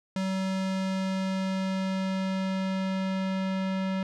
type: tone with low-pass filter sweep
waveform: square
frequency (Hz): 190.2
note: F#3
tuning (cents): +48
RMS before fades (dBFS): -29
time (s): 0.16-4.03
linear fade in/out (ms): 2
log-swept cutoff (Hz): 6600 to 3400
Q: 0.85
effects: none